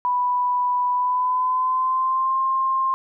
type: tone with pitch glide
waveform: sine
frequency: 987.8 to 1058.7 Hz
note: B5 to C6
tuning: 0 to +20 cents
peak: -18 dBFS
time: 0.05-2.94 s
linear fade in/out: 0 ms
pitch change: +120 cents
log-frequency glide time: 0.92-2.38 s
effects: none